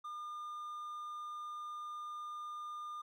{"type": "tone", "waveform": "triangle", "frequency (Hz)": 1208, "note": "D6", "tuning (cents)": 48, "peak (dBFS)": -40, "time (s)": [0.04, 3.02], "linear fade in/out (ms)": 10, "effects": []}